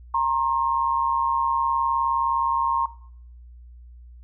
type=tone pair together; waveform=sine; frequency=931.6 / 1071 Hz; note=A#5 / C6; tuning=-1 / +40 cents; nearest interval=major second; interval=241 cents; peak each=-22 dBFS; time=0.14-2.86 s; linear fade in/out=5 ms; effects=noise-tail reverb RT60 0.6 s tail -18 dB re dry + added 60 Hz sine -42 dBFS peak until 4.23 s